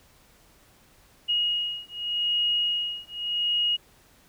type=beating tone pair; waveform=sine; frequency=2880 / 2880.84 Hz; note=F#7 / F#7; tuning=-47 / -47 cents; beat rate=0.84 Hz; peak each=-27 dBFS; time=1.28-3.77 s; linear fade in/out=20 ms; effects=pink hiss -58 dBFS RMS until 4.28 s